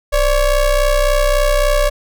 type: ring-modulated tone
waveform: square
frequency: 277.2 Hz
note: C#4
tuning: in tune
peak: -9 dBFS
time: 0.12-1.9 s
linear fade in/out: 20 ms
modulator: 309 Hz
effects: none